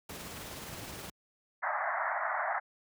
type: noise with tremolo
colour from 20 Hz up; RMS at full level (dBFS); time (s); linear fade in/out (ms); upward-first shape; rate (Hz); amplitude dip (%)
pink; -42; 0.09-1.1; 5; sine; 19; 25
type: band-pass noise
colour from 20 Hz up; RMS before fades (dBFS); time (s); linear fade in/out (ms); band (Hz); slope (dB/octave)
pink; -33; 1.62-2.6; 20; 620 to 2000; 96
effects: high-pass 60 Hz 12 dB/octave